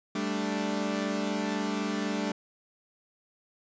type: chord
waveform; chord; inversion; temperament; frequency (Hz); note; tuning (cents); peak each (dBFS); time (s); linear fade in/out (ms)
sawtooth; G suspended second; none; equal; 196 / 220 / 293.7; G3 / A3 / D4; 0 / 0 / 0; -29; 0.15-2.32; 5
effects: resampled to 16000 Hz